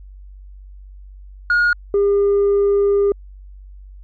sine tone pair in turn, 1435 / 402.7 Hz, F6 / G4, +47 / +47 cents, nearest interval octave + minor seventh, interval 2200 cents, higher first, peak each -10 dBFS, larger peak neither, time 1.5-1.73 / 1.94-3.12 s, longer second, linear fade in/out 2 ms, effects tanh soft clip ceiling -11 dBFS + added 48 Hz sine -36 dBFS peak until 4.03 s

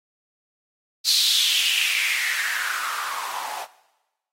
blue noise with band-pass filter sweep, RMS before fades -24 dBFS, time 1.04-3.67 s, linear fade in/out 50 ms, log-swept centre 4400 to 780 Hz, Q 5.3, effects noise-tail reverb RT60 1.0 s tail -18 dB re dry + AAC 48 kbps

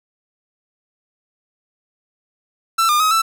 45% pulse tone with pitch steps, 1336 / 1208 / 1268 / 1327 Hz, E6 / D6 / D#6 / E6, +23 / +48 / +32 / +11 cents, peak -13 dBFS, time 2.78-3.22 s, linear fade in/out 10 ms, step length 110 ms, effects none

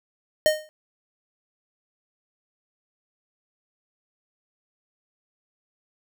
square tone with exponential decay, 616 Hz, D#5, 17 cents flat, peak -13 dBFS, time 0.46-0.69 s, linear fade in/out 0 ms, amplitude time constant 49 ms, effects none

